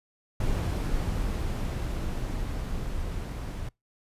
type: noise with level ramp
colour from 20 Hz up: brown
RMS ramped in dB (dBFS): -27 to -34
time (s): 0.4-3.69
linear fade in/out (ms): 5
effects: noise-tail reverb RT60 0.2 s tail -25 dB re dry + resampled to 32000 Hz